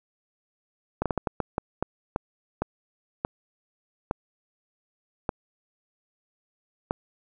slowing click train, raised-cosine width 1 ms, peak -11 dBFS, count 14, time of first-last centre 1.02-6.909 s, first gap 37 ms, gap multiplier 1.37, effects none

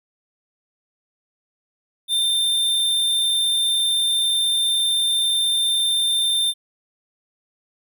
square tone, 3591 Hz, A7, 35 cents sharp, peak -18 dBFS, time 2.08-6.54 s, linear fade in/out 50 ms, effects none

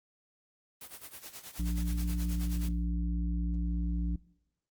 white noise with tremolo, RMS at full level -44 dBFS, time 0.81-2.69 s, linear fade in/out 2 ms, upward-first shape sine, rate 9.4 Hz, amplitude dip 80%
harmonic tone, 58.27 Hz, A#1, in tune, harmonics 1 / 3 / 5, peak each -30 / -35 / -41 dBFS, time 1.59-4.16 s, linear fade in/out 5 ms
effects noise-tail reverb RT60 0.7 s tail -22 dB re dry + Opus 32 kbps

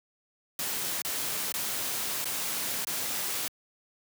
white noise with dropouts, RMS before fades -32 dBFS, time 0.59-3.48 s, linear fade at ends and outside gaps 2 ms, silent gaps 1.019-1.048 / 1.522-1.54 / 2.245-2.254 / 2.848-2.87 s, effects high-pass 100 Hz 12 dB/octave

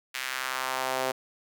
sawtooth tone with high-pass filter sweep, 130.5 Hz, C3, 4 cents flat, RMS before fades -31 dBFS, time 0.14-1.12 s, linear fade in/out 10 ms, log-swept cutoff 2100 to 530 Hz, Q 1.5, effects none

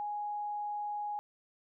sine tone, 830.6 Hz, G#5, in tune, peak -34 dBFS, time 0-1.19 s, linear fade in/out 0 ms, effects none

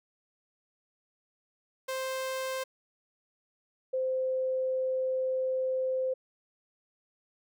sawtooth / sine tone pair in turn, 524 / 518.9 Hz, C5 / C5, +2 / -14 cents, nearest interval unison, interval 16 cents, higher first, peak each -28 / -27 dBFS, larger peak second, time 1.88-2.64 / 3.93-6.14 s, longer second, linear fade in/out 10 ms, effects none

